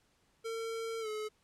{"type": "tone with pitch glide", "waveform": "square", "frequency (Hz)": [453.3, 428.6], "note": ["A#4", "A4"], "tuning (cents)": [-48, -45], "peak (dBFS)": -37, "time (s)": [0.44, 1.29], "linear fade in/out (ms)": 20, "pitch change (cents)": -97, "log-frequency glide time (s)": [1, 1.08], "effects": ["pink hiss -72 dBFS RMS until 1.43 s", "low-pass 10000 Hz 12 dB/octave"]}